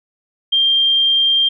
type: tone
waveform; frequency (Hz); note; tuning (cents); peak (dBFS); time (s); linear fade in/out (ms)
sine; 3185; G7; +27; -11; 0.52-1.49; 10
effects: none